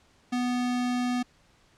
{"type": "tone", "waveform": "square", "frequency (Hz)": 246.9, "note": "B3", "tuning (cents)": 0, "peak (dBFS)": -26, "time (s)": [0.32, 1.23], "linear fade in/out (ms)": 10, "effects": ["pink hiss -62 dBFS RMS until 1.77 s", "low-pass 7000 Hz 12 dB/octave"]}